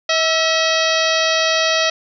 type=harmonic tone with a mistuned harmonic; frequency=642 Hz; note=E5; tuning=46 cents flat; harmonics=1 / 2 / 3 / 4 / 5 / 6 / 7 / 8 / 9; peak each=-19 / -23 / -22 / -23 / -23 / -24 / -25 / -27 / -27 dBFS; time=0.09-1.9 s; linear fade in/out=5 ms; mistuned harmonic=2; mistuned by=+53 cents; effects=none